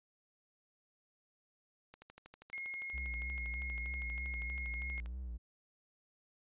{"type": "click train", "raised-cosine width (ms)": 0.3, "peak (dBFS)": -37, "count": 40, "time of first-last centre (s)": [1.94, 5.06], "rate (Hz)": 12.5}
{"type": "tone", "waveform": "sine", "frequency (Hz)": 2154, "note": "C7", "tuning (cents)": 50, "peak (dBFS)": -40, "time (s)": [2.53, 5], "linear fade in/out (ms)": 0}
{"type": "tone with vibrato", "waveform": "triangle", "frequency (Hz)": 60.9, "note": "B1", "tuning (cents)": -24, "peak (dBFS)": -38, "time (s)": [2.93, 5.38], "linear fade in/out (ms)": 20, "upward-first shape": "sine", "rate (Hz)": 3.2, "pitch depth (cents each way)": 91}
{"effects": ["resampled to 8000 Hz"]}